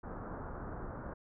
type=low-pass noise; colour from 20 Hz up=pink; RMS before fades=-43 dBFS; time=0.03-1.14 s; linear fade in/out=10 ms; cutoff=1500 Hz; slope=48 dB/octave; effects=none